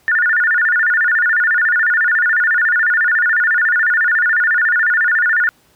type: tone with vibrato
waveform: sine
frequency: 1610 Hz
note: G6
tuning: 46 cents sharp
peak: -11 dBFS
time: 0.08-5.49 s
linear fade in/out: 0 ms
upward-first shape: square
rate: 14 Hz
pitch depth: 180 cents each way
effects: pink hiss -54 dBFS RMS until 5.75 s + high-pass 60 Hz 12 dB/octave